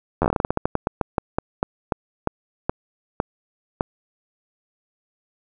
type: slowing click train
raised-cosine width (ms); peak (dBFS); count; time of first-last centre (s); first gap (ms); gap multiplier
1; -5; 24; 0.22-3.809; 11; 1.2
effects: none